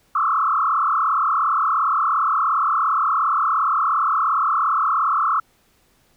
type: tone with frequency modulation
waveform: sine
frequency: 1219 Hz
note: D#6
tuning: 36 cents flat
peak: -16 dBFS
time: 0.15-5.4 s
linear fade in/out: 5 ms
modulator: 37.2 Hz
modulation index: 3.8
effects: pink hiss -60 dBFS RMS until 6.16 s